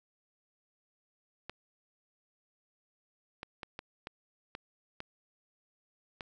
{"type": "clicks", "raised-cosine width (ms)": 0.3, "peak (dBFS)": -24, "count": 8, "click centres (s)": [1.496, 3.431, 3.632, 3.791, 4.071, 4.551, 5.004, 6.208], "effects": []}